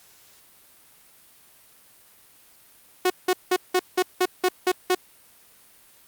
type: tone bursts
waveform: sawtooth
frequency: 366.2 Hz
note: F#4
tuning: 18 cents flat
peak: -14 dBFS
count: 9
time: 3.05-4.949 s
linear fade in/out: 5 ms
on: 51 ms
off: 180 ms
effects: white hiss -54 dBFS RMS until 6.07 s + Opus 48 kbps